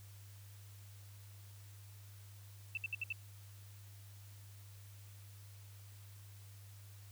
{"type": "tone bursts", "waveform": "sine", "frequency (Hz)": 2662, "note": "E7", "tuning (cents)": 16, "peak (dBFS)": -36, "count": 5, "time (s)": [2.75, 3.125], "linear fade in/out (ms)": 2, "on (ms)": 23, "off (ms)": 65, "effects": ["added 100 Hz sine -53 dBFS peak until 7.11 s", "white hiss -63 dBFS RMS until 7.11 s"]}